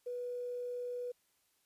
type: tone with quantisation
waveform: sine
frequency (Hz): 490.4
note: B4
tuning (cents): -12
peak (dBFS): -37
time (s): 0.06-1.12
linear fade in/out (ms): 10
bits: 11
effects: white hiss -75 dBFS RMS until 1.65 s + resampled to 32000 Hz